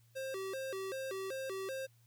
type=tone with vibrato; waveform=square; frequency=451.8 Hz; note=A4; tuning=46 cents sharp; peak=-39 dBFS; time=0.15-1.87 s; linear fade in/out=20 ms; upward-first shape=square; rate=2.6 Hz; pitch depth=280 cents each way; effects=added 116 Hz sine -64 dBFS peak until 2.06 s + white hiss -73 dBFS RMS until 2.06 s